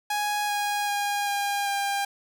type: tone with pitch steps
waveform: sawtooth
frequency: 830.6 / 823 / 815.4 / 807.9 / 800.5 Hz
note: G#5 / G#5 / G#5 / G#5 / G5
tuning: 0 / -16 / -32 / -48 / +36 cents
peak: -21 dBFS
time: 0.1-2.05 s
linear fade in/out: 5 ms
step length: 390 ms
effects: none